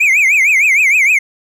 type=tone with vibrato; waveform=triangle; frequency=2300 Hz; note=D7; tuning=37 cents flat; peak=-6 dBFS; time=0-1.19 s; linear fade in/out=10 ms; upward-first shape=triangle; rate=6.5 Hz; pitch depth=220 cents each way; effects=none